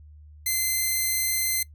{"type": "tone", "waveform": "5% pulse", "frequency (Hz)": 2066, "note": "C7", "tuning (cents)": -22, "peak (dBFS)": -13, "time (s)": [0.46, 1.63], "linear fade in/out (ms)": 5, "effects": ["noise-tail reverb RT60 0.1 s tail -20 dB re dry", "added 75 Hz sine -45 dBFS peak until 1.74 s"]}